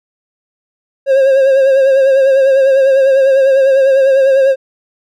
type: tone with vibrato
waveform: triangle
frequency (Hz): 538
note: C5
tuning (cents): +48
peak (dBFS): -4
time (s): 1.06-4.56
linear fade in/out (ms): 50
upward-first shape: sine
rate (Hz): 10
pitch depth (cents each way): 43
effects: none